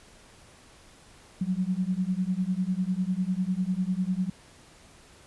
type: beating tone pair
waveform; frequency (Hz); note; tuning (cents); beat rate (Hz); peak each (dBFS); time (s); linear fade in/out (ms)
sine; 180 / 190; F#3 / F#3; -47 / +46; 10; -28; 1.41-4.3; 5
effects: pink hiss -54 dBFS RMS until 5.26 s + resampled to 24000 Hz